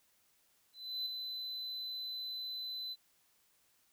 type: tone with ADSR envelope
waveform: triangle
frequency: 4022 Hz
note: B7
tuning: 31 cents sharp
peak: -33 dBFS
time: 0.73-2.96 s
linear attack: 330 ms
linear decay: 7 ms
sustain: -5 dB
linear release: 40 ms
effects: white hiss -72 dBFS RMS until 3.92 s